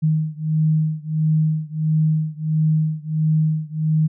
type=beating tone pair; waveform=sine; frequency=155.56 / 157.06 Hz; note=D#3 / D#3; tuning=0 / +17 cents; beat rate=1.5 Hz; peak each=-19 / -20 dBFS; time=0.02-4.08 s; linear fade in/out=20 ms; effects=none